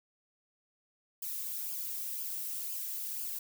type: noise with flanger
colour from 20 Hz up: violet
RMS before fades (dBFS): -38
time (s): 1.22-3.39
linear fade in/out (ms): 5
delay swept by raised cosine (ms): 0.51 to 2.11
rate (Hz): 2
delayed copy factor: -0.65
effects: none